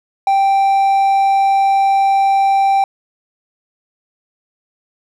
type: tone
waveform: triangle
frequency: 784 Hz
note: G5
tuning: in tune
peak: -8 dBFS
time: 0.27-2.84 s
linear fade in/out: 2 ms
effects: none